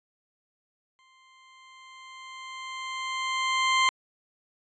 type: tone with exponential growth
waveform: 20% pulse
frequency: 1046.5 Hz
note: C6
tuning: in tune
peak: -14 dBFS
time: 0.99-3.89 s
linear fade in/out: 0 ms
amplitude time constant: 630 ms
effects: resampled to 16000 Hz